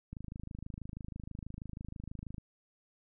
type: click train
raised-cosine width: 5 ms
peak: -30 dBFS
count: 60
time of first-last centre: 0.13-2.382 s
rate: 26.2 Hz
effects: none